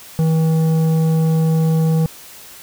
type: tone with tanh clipping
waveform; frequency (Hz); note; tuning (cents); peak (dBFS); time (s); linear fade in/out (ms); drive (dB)
sine; 160.7; E3; -44; -14; 0.19-2.06; 0; 10
effects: white hiss -39 dBFS RMS until 2.62 s